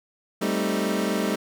25% pulse chord, A half-diminished seventh, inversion third, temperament equal, 196 / 220 / 261.6 / 311.1 Hz, G3 / A3 / C4 / Eb4, 0 / 0 / 0 / 0 cents, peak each -23 / -24 / -28 / -26 dBFS, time 0.41-1.36 s, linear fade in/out 10 ms, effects none

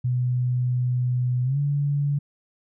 sine tone with pitch glide, 124.7 to 143.24 Hz, B2 to D3, +17 to -43 cents, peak -20 dBFS, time 0.04-2.19 s, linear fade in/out 10 ms, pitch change +240 cents, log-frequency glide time 1.44-1.58 s, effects none

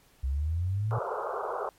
sine exponential sweep, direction up, 63.9 to 119.2 Hz, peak -26 dBFS, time 0.23-0.99 s, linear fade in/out 10 ms
pink band-pass noise, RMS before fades -33 dBFS, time 0.91-1.69 s, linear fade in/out 0 ms, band 390 to 1400 Hz, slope 96 dB/octave
effects pink hiss -62 dBFS RMS until 1.78 s + MP3 64 kbps

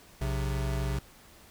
square tone pair together, 60 / 132.38 Hz, B1 / C3, -49 / +21 cents, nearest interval octave + major second, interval 1370 cents, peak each -31 / -33 dBFS, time 0.21-0.99 s, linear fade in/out 5 ms, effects pink hiss -55 dBFS RMS until 1.5 s

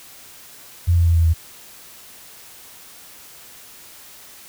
sine tone with pitch steps, 86.4 / 85.16 / 83.94 / 82.74 / 81.55 Hz, F2 / F2 / E2 / E2 / E2, -18 / -43 / +32 / +7 / -18 cents, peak -12 dBFS, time 0.87-1.34 s, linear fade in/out 20 ms, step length 94 ms, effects white hiss -43 dBFS RMS until 4.48 s

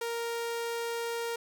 sawtooth tone, 466.2 Hz, A#4, in tune, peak -28 dBFS, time 0.01-1.36 s, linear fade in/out 5 ms, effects none

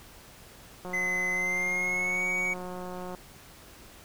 click train, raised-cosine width 1 ms, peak -26 dBFS, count 417, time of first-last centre 0.85-3.148 s, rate 181 Hz
triangle tone with pitch glide, 2037 to 2247 Hz, C7 to C#7, -47 to +23 cents, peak -25 dBFS, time 0.93-2.54 s, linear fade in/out 10 ms, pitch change +170 cents, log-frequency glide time 1.31-2.25 s
effects pink hiss -51 dBFS RMS until 4.04 s

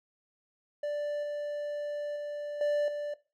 triangle tone with level steps, 587.3 Hz, D5, in tune, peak -28 / -30 / -32 / -23 / -30 dBFS, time 0.83-3.14 s, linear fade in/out 5 ms, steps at 1.23 / 2.16 / 2.61 / 2.88 s, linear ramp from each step 2 ms, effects noise-tail reverb RT60 0.3 s tail -18 dB re dry

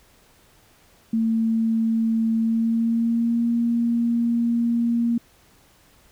sine tone with pitch glide, 225.2 to 234.5 Hz, A3 to A#3, +40 to +11 cents, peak -18 dBFS, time 1.13-5.18 s, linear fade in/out 5 ms, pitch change +71 cents, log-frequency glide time 2.37-3.46 s, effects pink hiss -56 dBFS RMS until 6.11 s

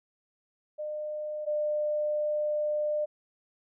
sine tone pair in turn, 605 / 600.5 Hz, D#5 / D5, -49 / +38 cents, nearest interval unison, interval 13 cents, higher first, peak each -32 / -26 dBFS, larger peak second, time 0.78-1.46 / 1.46-3.06 s, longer second, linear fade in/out 20 ms, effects none

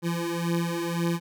25% pulse beating tone pair, 169.2 / 171.1 Hz, E3 / F3, +45 / -35 cents, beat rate 1.9 Hz, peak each -24 / -26 dBFS, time 0.02-1.2 s, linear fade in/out 50 ms, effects none

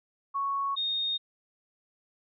sine tone pair in turn, 1108.7 / 3698 Hz, C#6 / A#7, 0 / -15 cents, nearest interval octave + major sixth, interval 2085 cents, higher second, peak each -27 dBFS, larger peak neither, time 0.34-0.76 / 0.76-1.18 s, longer neither, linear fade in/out 20 ms, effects none

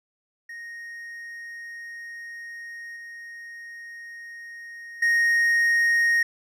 triangle tone with level steps, 1864.7 Hz, A#6, in tune, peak -34 / -36 / -16 dBFS, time 0.49-6.23 s, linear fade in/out 5 ms, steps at 2.96 / 5.02 s, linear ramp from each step 5 ms, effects none

